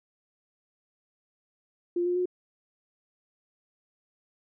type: tone with pitch steps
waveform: sine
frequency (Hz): 349.2 / 355.3 / 361.5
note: F4 / F4 / F#4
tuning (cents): 0 / +30 / -40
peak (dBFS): -24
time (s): 1.96-2.257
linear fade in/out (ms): 5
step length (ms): 99
effects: none